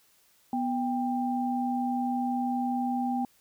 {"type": "tone pair together", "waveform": "sine", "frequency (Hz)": [246.3, 791.5], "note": ["B3", "G5"], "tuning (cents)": [-5, 17], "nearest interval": "octave + minor sixth", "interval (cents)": 2022, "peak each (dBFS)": [-28, -30], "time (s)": [0.53, 3.25], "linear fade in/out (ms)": 2, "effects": ["white hiss -64 dBFS RMS until 3.4 s"]}